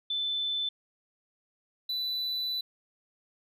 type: tone pair in turn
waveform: sine / triangle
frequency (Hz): 3520 / 3982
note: A7 / B7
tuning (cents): 0 / +14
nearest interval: major second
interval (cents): 214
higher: second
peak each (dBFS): -28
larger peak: neither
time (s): 0.1-0.69 / 1.89-2.61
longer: second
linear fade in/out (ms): 5
effects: none